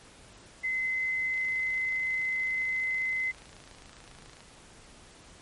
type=tone; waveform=sine; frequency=2049 Hz; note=C7; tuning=37 cents flat; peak=-27 dBFS; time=0.63-3.32 s; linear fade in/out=20 ms
type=click train; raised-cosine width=0.2 ms; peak=-33 dBFS; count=85; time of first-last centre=1.34-4.406 s; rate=27.4 Hz
effects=pink hiss -53 dBFS RMS until 5.41 s + MP3 48 kbps